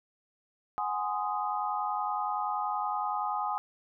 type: chord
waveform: sine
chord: Ab dominant seventh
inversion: third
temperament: equal with one note detuned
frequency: 740 / 830.6 / 1036.3 / 1244.5 Hz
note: Gb5 / Ab5 / C6 / Eb6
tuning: 0 / 0 / -17 / 0 cents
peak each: -37 / -32 / -37 / -34 dBFS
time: 0.78-3.58 s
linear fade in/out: 0 ms
effects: none